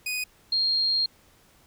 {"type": "tone pair in turn", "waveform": ["sawtooth", "sine"], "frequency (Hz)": [2489, 4226], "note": ["D#7", "C8"], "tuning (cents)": [0, 16], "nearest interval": "major sixth", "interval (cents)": 916, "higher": "second", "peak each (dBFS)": [-24, -21], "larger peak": "second", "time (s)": [[0.06, 0.24], [0.52, 1.06]], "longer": "second", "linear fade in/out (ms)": 5, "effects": ["pink hiss -59 dBFS RMS until 1.66 s"]}